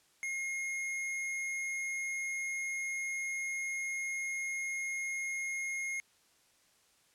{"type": "tone", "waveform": "square", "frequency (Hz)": 2147, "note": "C7", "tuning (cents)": 44, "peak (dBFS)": -35, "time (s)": [0.23, 6], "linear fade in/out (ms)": 0, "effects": ["white hiss -68 dBFS RMS until 7.14 s", "low-pass 10000 Hz 12 dB/octave"]}